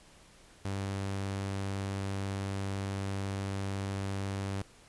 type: tone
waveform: sawtooth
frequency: 98 Hz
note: G2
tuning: in tune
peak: -29 dBFS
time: 0.65-4.62 s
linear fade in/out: 0 ms
effects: pink hiss -58 dBFS RMS until 4.88 s + resampled to 24000 Hz